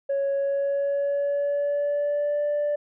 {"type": "tone with pitch glide", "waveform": "sine", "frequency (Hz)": [554.4, 587], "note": ["C#5", "D5"], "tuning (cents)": [0, -1], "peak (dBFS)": -20, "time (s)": [0.09, 2.76], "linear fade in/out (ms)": 10, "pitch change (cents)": 99, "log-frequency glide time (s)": [0.34, 2.43], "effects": ["tanh soft clip ceiling -20 dBFS"]}